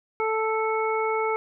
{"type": "harmonic tone", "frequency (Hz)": 440, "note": "A4", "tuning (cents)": 0, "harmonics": [1, 2, 3, 5], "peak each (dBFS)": [-25, -28, -30, -32], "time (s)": [0.2, 1.36], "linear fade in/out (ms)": 0, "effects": []}